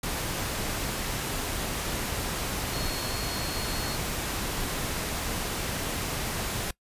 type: tone in noise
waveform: sine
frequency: 4313 Hz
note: C#8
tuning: 48 cents flat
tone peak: -38 dBFS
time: 2.73-3.96 s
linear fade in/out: 5 ms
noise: pink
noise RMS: -31 dBFS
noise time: 0.03-6.71 s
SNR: -10 dB
effects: noise-tail reverb RT60 0.1 s tail -22 dB re dry + resampled to 32000 Hz